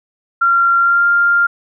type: tone with pitch glide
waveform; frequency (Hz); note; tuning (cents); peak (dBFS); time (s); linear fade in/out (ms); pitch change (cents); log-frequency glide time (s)
sine; 1378 to 1397.2; F6 to F6; -24 to 0; -9; 0.41-1.47; 10; +24; 0.79-1.06
effects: none